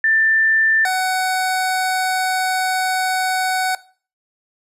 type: tone pair in turn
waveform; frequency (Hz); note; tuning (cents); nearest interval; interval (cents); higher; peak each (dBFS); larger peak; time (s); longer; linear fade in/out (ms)
sine / 25% pulse; 1778 / 747.6; A6 / F#5; +18 / +18; octave + minor third; 1500; first; -13; neither; 0.04-0.85 / 0.85-3.75; second; 2
effects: noise-tail reverb RT60 0.4 s tail -18 dB re dry + resampled to 32000 Hz